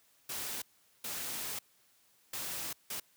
white noise bursts at uneven times, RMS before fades -39 dBFS, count 4, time 0.29-0.62 / 1.04-1.59 / 2.33-2.73 / 2.9-3 s, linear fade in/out 5 ms, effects white hiss -68 dBFS RMS until 3.16 s + high-pass 60 Hz 12 dB/octave

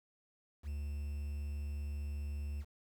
triangle tone with quantisation, 72.6 Hz, D2, 19 cents flat, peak -35 dBFS, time 0.63-2.65 s, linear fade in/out 50 ms, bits 10, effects none

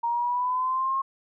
sine linear sweep, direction up, 932.3 to 1081 Hz, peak -23 dBFS, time 0.03-1.02 s, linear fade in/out 10 ms, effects none

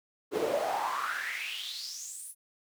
brown noise with high-pass filter sweep, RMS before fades -34 dBFS, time 0.31-2.35 s, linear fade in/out 50 ms, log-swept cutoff 380 to 11000 Hz, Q 6.8, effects none

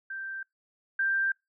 sine tone pair in turn, 1568 / 1578 Hz, G6 / G6, 0 / +11 cents, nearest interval unison, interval 11 cents, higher second, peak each -34 / -24 dBFS, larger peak second, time 0.1-0.43 / 0.99-1.32 s, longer neither, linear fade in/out 5 ms, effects noise-tail reverb RT60 0.2 s tail -26 dB re dry

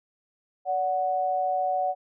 sine tone pair together, 573.6 / 740 Hz, D5 / F#5, -41 / 0 cents, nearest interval major third, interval 441 cents, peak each -29 / -24 dBFS, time 0.65-1.95 s, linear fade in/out 50 ms, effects none

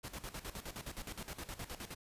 pink noise with tremolo, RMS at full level -44 dBFS, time 0.03-1.95 s, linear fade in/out 20 ms, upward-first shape square, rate 9.6 Hz, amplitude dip 75%, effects resampled to 32000 Hz

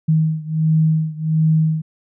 sine beating tone pair, 157.5 / 158.9 Hz, D#3 / D#3, +21 / +37 cents, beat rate 1.4 Hz, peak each -16 / -18 dBFS, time 0.08-1.82 s, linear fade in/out 10 ms, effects none

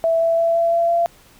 sine tone with pitch steps, 659.3 / 663.9 / 668.5 / 673.2 / 677.8 / 682.6 Hz, E5 / E5 / E5 / E5 / E5 / F5, 0 / +12 / +24 / +36 / +48 / -40 cents, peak -14 dBFS, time 0.04-1.06 s, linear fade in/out 0 ms, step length 170 ms, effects pink hiss -50 dBFS RMS until 1.39 s

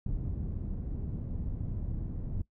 pink low-pass noise, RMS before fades -35 dBFS, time 0.06-2.42 s, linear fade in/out 5 ms, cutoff 170 Hz, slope 12 dB/octave, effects noise-tail reverb RT60 0.1 s tail -18 dB re dry

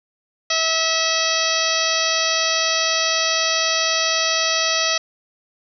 harmonic tone, 648 Hz, E5, 30 cents flat, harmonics 1 / 2 / 3 / 4 / 5 / 6 / 7 / 8 / 9, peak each -26 / -26 / -26 / -26 / -26 / -26 / -26 / -26 / -26 dBFS, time 0.5-4.98 s, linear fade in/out 5 ms, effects none

